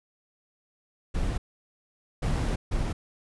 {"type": "noise bursts at uneven times", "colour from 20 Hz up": "brown", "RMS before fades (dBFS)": -27, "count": 3, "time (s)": [[1.14, 1.38], [2.22, 2.56], [2.71, 2.93]], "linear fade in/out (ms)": 10, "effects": ["resampled to 24000 Hz"]}